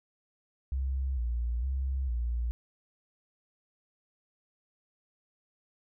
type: tone with vibrato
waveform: sine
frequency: 62.6 Hz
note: B1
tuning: 24 cents sharp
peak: -28 dBFS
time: 0.72-2.51 s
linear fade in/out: 0 ms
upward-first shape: square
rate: 1.1 Hz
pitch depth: 100 cents each way
effects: none